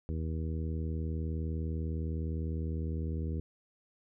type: harmonic tone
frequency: 79.9 Hz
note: D#2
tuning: 47 cents sharp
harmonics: 1 / 2 / 3 / 4 / 5 / 6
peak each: -33 / -39 / -43 / -45 / -47 / -49 dBFS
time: 0.09-3.4 s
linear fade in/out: 0 ms
effects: none